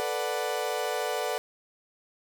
35% pulse chord, B minor seventh, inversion third, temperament equal, 440 / 493.9 / 587.3 / 740 Hz, A4 / B4 / D5 / F#5, 0 / 0 / 0 / 0 cents, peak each -32 dBFS, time 0-1.38 s, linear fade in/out 0 ms, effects none

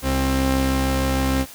sawtooth tone pair together, 66.5 / 265 Hz, C2 / C4, +29 / +22 cents, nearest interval 2 octaves, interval 2393 cents, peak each -17 dBFS, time 0.02-1.46 s, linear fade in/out 50 ms, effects white hiss -41 dBFS RMS until 1.54 s

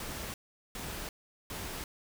pink noise bursts, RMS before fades -40 dBFS, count 3, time 0-1.84 s, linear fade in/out 2 ms, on 340 ms, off 410 ms, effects none

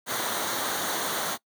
pink noise with comb filter, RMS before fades -29 dBFS, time 0.06-1.38 s, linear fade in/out 50 ms, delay 0.39 ms, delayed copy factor -0.6, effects noise-tail reverb RT60 0.1 s tail -22 dB re dry + high-pass 200 Hz 12 dB/octave

